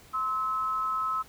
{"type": "tone pair together", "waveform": "sine", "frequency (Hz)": [1044, 1293.1], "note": ["C6", "E6"], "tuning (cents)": [-4, -34], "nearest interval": "major third", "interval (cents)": 370, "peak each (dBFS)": [-34, -27], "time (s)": [0.13, 1.23], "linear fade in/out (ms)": 20, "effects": ["pink hiss -54 dBFS RMS until 1.28 s"]}